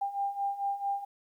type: beating tone pair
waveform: sine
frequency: 795 / 799.5 Hz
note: G5 / G5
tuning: +24 / +34 cents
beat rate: 4.5 Hz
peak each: -35 / -31 dBFS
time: 0.01-1.05 s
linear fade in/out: 10 ms
effects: 11-bit